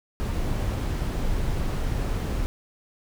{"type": "noise", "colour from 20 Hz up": "brown", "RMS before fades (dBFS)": -26, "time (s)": [0.2, 2.46], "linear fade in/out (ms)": 0, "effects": []}